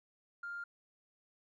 triangle tone with tanh clipping, 1400 Hz, F6, 4 cents sharp, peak -40 dBFS, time 0.43-0.64 s, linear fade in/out 5 ms, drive 4 dB, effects none

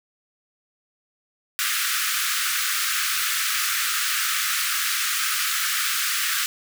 pink high-pass noise, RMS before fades -24 dBFS, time 1.59-6.46 s, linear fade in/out 0 ms, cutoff 1200 Hz, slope 96 dB/octave, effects none

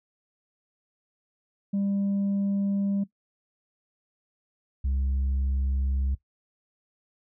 sine tone pair in turn, 198.9 / 67.03 Hz, G3 / C2, +25 / +42 cents, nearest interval octave + perfect fifth, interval 1883 cents, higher first, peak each -21 dBFS, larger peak neither, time 1.73-3.04 / 4.84-6.15 s, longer neither, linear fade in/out 10 ms, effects noise-tail reverb RT60 0.1 s tail -17 dB re dry + tanh soft clip ceiling -22 dBFS

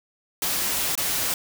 white noise with dropouts, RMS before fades -25 dBFS, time 0.42-1.34 s, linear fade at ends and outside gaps 2 ms, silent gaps 0.953-0.976 s, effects none

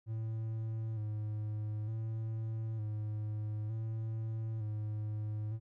triangle tone with vibrato, 109 Hz, A2, 16 cents flat, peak -33 dBFS, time 0.06-5.6 s, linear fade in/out 50 ms, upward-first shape square, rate 0.55 Hz, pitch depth 37 cents each way, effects none

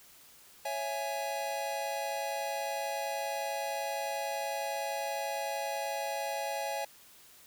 square chord, C# minor, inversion none, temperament just, 554.4 / 665.2 / 831.5 Hz, C#5 / E5 / G#5, 0 / +16 / +2 cents, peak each -39 / -39 / -37 dBFS, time 0.65-6.85 s, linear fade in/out 5 ms, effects white hiss -57 dBFS RMS until 7.46 s

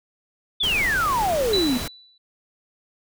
sine exponential sweep, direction down, 3600 to 233.1 Hz, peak -19 dBFS, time 0.6-1.78 s, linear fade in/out 10 ms
pink noise, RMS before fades -30 dBFS, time 0.63-1.88 s, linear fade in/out 5 ms
sine tone with exponential decay, 3965 Hz, B7, 6 cents sharp, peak -18 dBFS, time 1.53-2.18 s, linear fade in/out 5 ms, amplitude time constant 140 ms
effects none

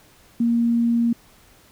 sine tone, 234.2 Hz, A#3, 8 cents sharp, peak -16 dBFS, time 0.4-1.13 s, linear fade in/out 5 ms, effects pink hiss -53 dBFS RMS until 1.71 s

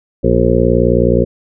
harmonic tone, 59.5 Hz, A#1, 36 cents sharp, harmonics 1 / 2 / 3 / 4 / 6 / 7 / 8 / 9, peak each -17 / -17 / -17 / -17 / -17 / -17 / -17 / -17 dBFS, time 0.23-1.25 s, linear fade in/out 20 ms, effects none

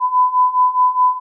sine beating tone pair, 1000 / 1004.8 Hz, B5 / B5, +21 / +30 cents, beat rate 4.8 Hz, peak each -16 / -13 dBFS, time 0-1.2 s, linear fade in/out 50 ms, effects none

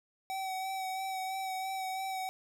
square tone with vibrato, 761 Hz, F#5, 48 cents sharp, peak -35 dBFS, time 0.3-2.29 s, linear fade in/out 0 ms, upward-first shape sine, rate 3 Hz, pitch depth 20 cents each way, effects none

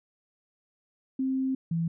sine tone pair in turn, 263.7 / 166.12 Hz, C4 / E3, +14 / +14 cents, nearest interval minor sixth, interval 800 cents, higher first, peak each -25 dBFS, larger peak neither, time 1.19-1.55 / 1.71-1.88 s, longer first, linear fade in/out 5 ms, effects none

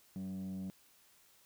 sine tone with frequency modulation, 189.2 Hz, F#3, 39 cents sharp, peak -36 dBFS, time 0.16-0.7 s, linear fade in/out 0 ms, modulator 94.7 Hz, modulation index 0.44, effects tanh soft clip ceiling -38 dBFS + white hiss -66 dBFS RMS until 1.45 s

